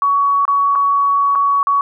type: tone with dropouts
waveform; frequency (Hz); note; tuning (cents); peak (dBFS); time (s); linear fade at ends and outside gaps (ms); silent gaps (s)
sine; 1124; C#6; +24; -11; 0.02-1.81; 1; 0.453-0.479 / 0.753-0.757 / 1.352-1.356 / 1.63-1.67
effects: none